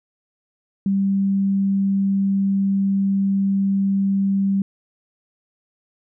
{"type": "tone", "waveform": "sine", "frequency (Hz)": 196, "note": "G3", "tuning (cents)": 0, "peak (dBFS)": -16, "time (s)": [0.86, 4.62], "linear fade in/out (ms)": 2, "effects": []}